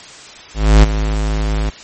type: tone with ADSR envelope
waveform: square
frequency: 52.7 Hz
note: G#1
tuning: 26 cents sharp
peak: -3 dBFS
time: 0.54-1.7 s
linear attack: 290 ms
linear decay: 20 ms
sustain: -12 dB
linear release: 11 ms
effects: white hiss -36 dBFS RMS until 1.83 s + MP3 32 kbps